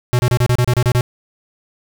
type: tone bursts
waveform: square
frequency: 123.2 Hz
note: B2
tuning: 4 cents flat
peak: -12 dBFS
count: 10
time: 0.13-1.009 s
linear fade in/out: 0 ms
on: 60 ms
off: 31 ms
effects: none